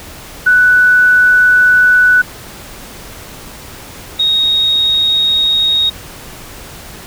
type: tone pair in turn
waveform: sine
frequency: 1486 / 3752 Hz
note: F#6 / A#7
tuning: +7 / +11 cents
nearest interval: octave + major third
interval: 1604 cents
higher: second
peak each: -5 / -9 dBFS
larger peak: first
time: 0.46-2.22 / 4.19-5.9 s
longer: first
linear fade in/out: 10 ms
effects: pink hiss -32 dBFS RMS until 7.06 s